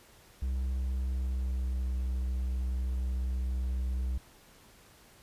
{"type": "tone with pitch glide", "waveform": "triangle", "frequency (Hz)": [64.8, 63.39], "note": ["C2", "B1"], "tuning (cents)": [-16, 46], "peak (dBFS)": -27, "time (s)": [0.42, 4.18], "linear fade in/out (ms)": 5, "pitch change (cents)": -38, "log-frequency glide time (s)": [0.7, 1.98], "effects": ["pink hiss -58 dBFS RMS until 5.22 s", "resampled to 32000 Hz"]}